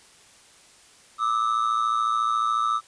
triangle ring-modulated tone, 1244.5 Hz, D#6, in tune, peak -16 dBFS, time 1.18-2.81 s, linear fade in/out 50 ms, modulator 57 Hz, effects white hiss -53 dBFS RMS until 2.87 s + resampled to 22050 Hz

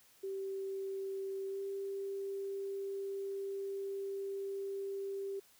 sine tone with pitch glide, 388.1 to 393.3 Hz, G4 to G4, -17 to +6 cents, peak -37 dBFS, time 0.23-5.4 s, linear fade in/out 10 ms, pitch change +23 cents, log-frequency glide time 1.48-1.6 s, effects white hiss -65 dBFS RMS until 5.59 s

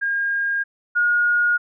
sine tone pair in turn, 1618 / 1436 Hz, G#6 / F6, -46 / +48 cents, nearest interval major second, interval 206 cents, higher first, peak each -19 / -15 dBFS, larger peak second, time 0.01-0.64 / 0.95-1.58 s, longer neither, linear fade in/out 20 ms, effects none

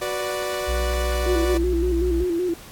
sawtooth chord, B minor, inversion second, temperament equal with one note detuned, 370 / 490.5 / 587.3 Hz, F#4 / B4 / D5, 0 / -12 / 0 cents, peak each -25 / -28 / -23 dBFS, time 0.01-1.58 s, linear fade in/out 10 ms
triangle tone, 60.1 Hz, B1, 46 cents flat, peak -20 dBFS, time 0.67-2.25 s, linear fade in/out 20 ms
sine tone with vibrato, 349.2 Hz, F4, in tune, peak -20 dBFS, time 1.26-2.54 s, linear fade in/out 5 ms, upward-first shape square, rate 5.3 Hz, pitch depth 62 cents each way
effects pink hiss -43 dBFS RMS until 2.71 s + AAC 64 kbps

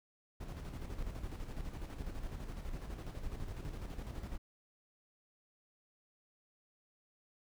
brown noise with tremolo, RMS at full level -41 dBFS, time 0.4-4.38 s, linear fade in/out 10 ms, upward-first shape square, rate 12 Hz, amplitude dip 45%, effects none

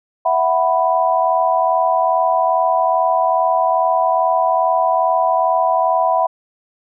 sine chord, E suspended second, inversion none, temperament just, 659.3 / 741.7 / 988.9 Hz, E5 / F#5 / B5, 0 / +4 / +2 cents, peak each -17 dBFS, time 0.25-6.27 s, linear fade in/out 10 ms, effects none

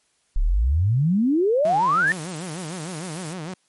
sine exponential sweep, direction up, 31.45 to 1846 Hz, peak -16 dBFS, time 0.36-2.12 s, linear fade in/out 0 ms
sawtooth tone with vibrato, 168.5 Hz, E3, 38 cents sharp, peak -26 dBFS, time 1.65-3.54 s, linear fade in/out 2 ms, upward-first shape sine, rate 6.6 Hz, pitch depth 200 cents each way
blue noise, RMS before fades -36 dBFS, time 2.07-3.33 s, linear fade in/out 2 ms
effects white hiss -66 dBFS RMS until 3.68 s + MP3 48 kbps

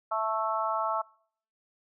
harmonic tone, 220 Hz, A3, in tune, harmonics 3 / 4 / 5 / 6, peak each -32 / -32 / -32 / -32 dBFS, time 0.11-1.02 s, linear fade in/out 10 ms, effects noise-tail reverb RT60 0.6 s tail -26 dB re dry

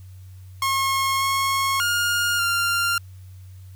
sawtooth tone with pitch steps, 1082 / 1090 / 1419 / 1392 Hz, C#6 / C#6 / F6 / F6, -42 / -29 / +27 / -6 cents, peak -16 dBFS, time 0.62-2.98 s, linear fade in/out 2 ms, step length 590 ms, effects added 93 Hz sine -39 dBFS peak until 3.75 s + white hiss -59 dBFS RMS until 3.75 s

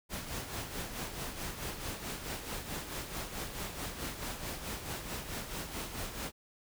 pink noise with tremolo, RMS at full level -38 dBFS, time 0.09-6.32 s, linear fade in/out 50 ms, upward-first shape sine, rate 4.6 Hz, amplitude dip 55%, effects none

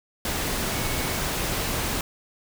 sine tone in noise, 2217 Hz, C#7, in tune, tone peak -38 dBFS, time 0.72-1.17 s, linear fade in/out 2 ms, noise pink, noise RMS -27 dBFS, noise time 0.25-2.01 s, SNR -14 dB, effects none

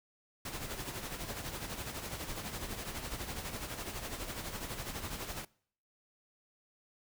pink noise with tremolo, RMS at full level -39 dBFS, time 0.45-5.45 s, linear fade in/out 5 ms, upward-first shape sine, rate 12 Hz, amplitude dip 55%, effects noise-tail reverb RT60 0.6 s tail -24 dB re dry

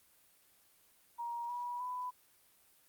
sine tone with pitch steps, 944 / 970 / 996.7 Hz, A#5 / B5 / B5, +22 / -31 / +16 cents, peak -37 dBFS, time 1.18-2.11 s, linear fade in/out 20 ms, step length 310 ms, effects white hiss -67 dBFS RMS until 2.88 s + Opus 32 kbps

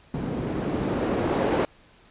blue noise with low-pass filter sweep, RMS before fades -26 dBFS, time 0.14-1.65 s, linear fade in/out 0 ms, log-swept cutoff 210 to 470 Hz, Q 1, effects pink hiss -55 dBFS RMS until 2.1 s + resampled to 8000 Hz

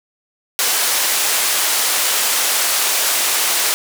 white band-pass noise, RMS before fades -17 dBFS, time 0.59-3.74 s, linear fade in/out 0 ms, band 490 to 13000 Hz, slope 12 dB/octave, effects none

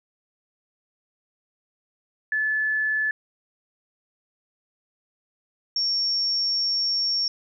sine tone pair in turn, 1731 / 5496 Hz, A6 / F8, -29 / -29 cents, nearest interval octave + minor sixth, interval 2000 cents, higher second, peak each -21 dBFS, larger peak neither, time 2.32-3.11 / 5.76-7.28 s, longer second, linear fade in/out 2 ms, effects none

